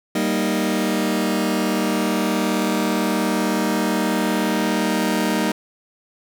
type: chord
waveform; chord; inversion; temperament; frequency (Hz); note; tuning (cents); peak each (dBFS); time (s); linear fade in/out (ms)
sawtooth; Eb major; first; just; 194.45 / 233.3 / 311.1; G3 / Bb3 / Eb4; -14 / +2 / 0; -19; 0.15-5.52; 5
effects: none